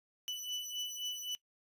30% pulse beating tone pair, 2976 / 2979.8 Hz, F#7 / F#7, +9 / +12 cents, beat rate 3.8 Hz, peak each -38 / -39 dBFS, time 0.28-1.35 s, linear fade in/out 0 ms, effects noise-tail reverb RT60 0.1 s tail -19 dB re dry + resampled to 32000 Hz

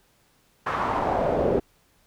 brown noise with band-pass filter sweep, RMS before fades -24 dBFS, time 0.66-1.6 s, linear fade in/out 10 ms, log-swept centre 1300 to 410 Hz, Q 2.6, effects pink hiss -63 dBFS RMS until 2.06 s

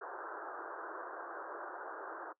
white band-pass noise, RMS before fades -45 dBFS, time 0.01-2.33 s, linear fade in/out 10 ms, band 320 to 1600 Hz, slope 96 dB/octave, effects noise-tail reverb RT60 0.1 s tail -20 dB re dry

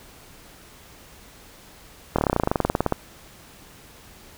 slowing click train, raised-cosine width 1 ms, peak -5 dBFS, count 20, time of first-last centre 2.16-2.923 s, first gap 25 ms, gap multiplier 1.05, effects pink hiss -48 dBFS RMS until 4.37 s

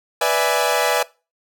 sawtooth chord, E dominant seventh, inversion second, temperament equal, 493.9 / 587.3 / 659.3 / 830.6 Hz, B4 / D5 / E5 / G#5, 0 / 0 / 0 / 0 cents, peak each -18 dBFS, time 0.21-1.03 s, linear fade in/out 5 ms, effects noise-tail reverb RT60 0.3 s tail -21 dB re dry

